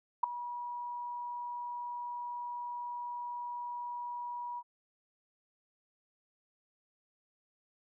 sine tone with ADSR envelope, 966 Hz, B5, 39 cents flat, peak -20 dBFS, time 0.23-4.63 s, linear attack 8 ms, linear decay 6 ms, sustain -17 dB, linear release 49 ms, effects none

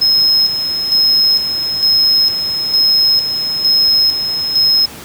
triangle tone with tremolo, 5150 Hz, E8, 41 cents flat, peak -7 dBFS, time 0.01-4.86 s, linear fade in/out 10 ms, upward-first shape square, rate 1.1 Hz, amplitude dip 55%, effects pink hiss -32 dBFS RMS until 5.04 s + high-pass 80 Hz 12 dB/octave

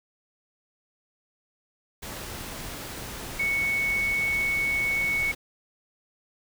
sine tone in noise, 2217 Hz, C#7, in tune, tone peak -23 dBFS, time 3.39-5.32 s, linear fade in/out 10 ms, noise pink, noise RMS -37 dBFS, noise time 2.02-5.35 s, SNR +11 dB, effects none

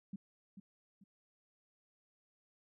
sine tone with echo, 196 Hz, G3, in tune, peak -40 dBFS, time 0.13-0.16 s, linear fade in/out 5 ms, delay 440 ms, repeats 2, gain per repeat -9 dB, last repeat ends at 1.04 s, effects none

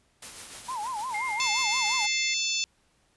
white noise with tremolo, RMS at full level -40 dBFS, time 0.22-2.06 s, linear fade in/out 5 ms, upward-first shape triangle, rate 6.7 Hz, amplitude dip 45%
sine tone with vibrato, 932.3 Hz, A#5, in tune, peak -30 dBFS, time 0.68-2.07 s, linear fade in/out 10 ms, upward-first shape sine, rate 5.7 Hz, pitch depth 210 cents each way
sine tone with pitch glide, 2114 to 2101 Hz, C7 to C7, +17 to +7 cents, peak -30 dBFS, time 1.14-2.34 s, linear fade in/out 5 ms, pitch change -10 cents, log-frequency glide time 1.65-1.99 s
harmonic tone, 880 Hz, A5, in tune, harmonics 3 / 4 / 5 / 6 / 7 / 8, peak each -31 / -32 / -33 / -34 / -34 / -35 dBFS, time 1.4-2.64 s, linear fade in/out 0 ms
effects pink hiss -67 dBFS RMS until 3.16 s + resampled to 24000 Hz

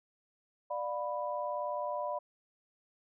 sine chord, B diminished, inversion first, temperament just, 592.7 / 711.2 / 987.8 Hz, D5 / F5 / B5, +16 / +31 / 0 cents, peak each -36 / -40 / -37 dBFS, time 0.7-2.19 s, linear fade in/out 10 ms, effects none

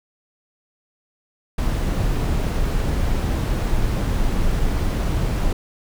brown noise, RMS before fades -20 dBFS, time 1.58-5.53 s, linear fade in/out 5 ms, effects none

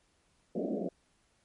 pink band-pass noise, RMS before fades -34 dBFS, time 0.55-0.89 s, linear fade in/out 5 ms, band 180 to 670 Hz, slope 96 dB/octave, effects pink hiss -71 dBFS RMS until 1.44 s + MP3 48 kbps

